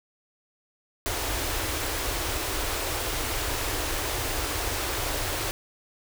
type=band-stop noise; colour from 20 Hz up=pink; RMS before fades=-29 dBFS; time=1.06-5.51 s; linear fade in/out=0 ms; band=120 to 280 Hz; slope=48 dB/octave; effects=none